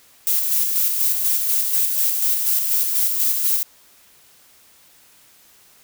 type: noise with tremolo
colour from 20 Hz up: violet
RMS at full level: -18 dBFS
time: 0.27-3.63 s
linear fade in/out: 0 ms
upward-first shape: square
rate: 4.1 Hz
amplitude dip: 35%
effects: white hiss -52 dBFS RMS until 5.83 s